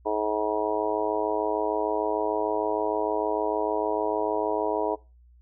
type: harmonic tone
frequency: 106.6 Hz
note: G#2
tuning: 46 cents sharp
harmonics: 3 / 4 / 5 / 6 / 7 / 8 / 9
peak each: -33 / -28 / -34 / -30 / -34 / -37 / -30 dBFS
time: 0.05-4.96 s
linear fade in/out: 20 ms
effects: noise-tail reverb RT60 0.3 s tail -22 dB re dry + added 60 Hz sine -52 dBFS peak until 5.41 s